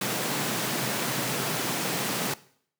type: high-pass noise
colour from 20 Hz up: pink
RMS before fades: -29 dBFS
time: 0.01-2.34 s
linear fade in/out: 5 ms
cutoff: 120 Hz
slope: 96 dB/octave
effects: noise-tail reverb RT60 0.6 s tail -19 dB re dry